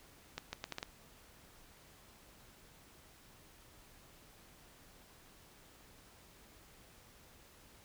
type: accelerating click train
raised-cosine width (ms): 0.2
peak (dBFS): -22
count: 6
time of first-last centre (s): 0.38-0.829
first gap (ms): 150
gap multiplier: 0.74
effects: pink hiss -61 dBFS RMS until 7.84 s